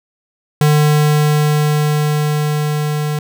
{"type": "tone with level ramp", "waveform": "square", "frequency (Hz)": 150, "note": "D3", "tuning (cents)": 37, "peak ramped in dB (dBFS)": [-9, -17], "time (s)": [0.61, 3.19], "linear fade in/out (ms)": 2, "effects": []}